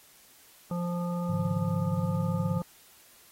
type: harmonic tone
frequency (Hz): 174.61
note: F3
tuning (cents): 0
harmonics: 1 / 3 / 5 / 7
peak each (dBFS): -29 / -37 / -42 / -42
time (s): 0.71-2.62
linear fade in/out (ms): 2
type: chord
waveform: sine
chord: Ab suspended fourth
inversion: none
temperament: equal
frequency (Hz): 103.83 / 138.59 / 155.56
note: Ab2 / Db3 / Eb3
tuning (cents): 0 / 0 / 0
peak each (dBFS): -32 / -35 / -33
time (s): 1.28-2.6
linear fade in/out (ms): 20
effects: white hiss -57 dBFS RMS until 3.31 s + AAC 48 kbps